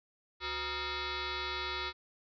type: tone with frequency modulation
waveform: sine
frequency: 1244.5 Hz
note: D#6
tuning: in tune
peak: -34 dBFS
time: 0.4-1.93 s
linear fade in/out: 50 ms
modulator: 438 Hz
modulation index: 7.2
effects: none